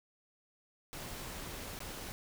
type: noise with dropouts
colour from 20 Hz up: pink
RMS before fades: -44 dBFS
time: 0.93-2.12 s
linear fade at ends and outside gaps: 0 ms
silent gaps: 1.79-1.804 s
effects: none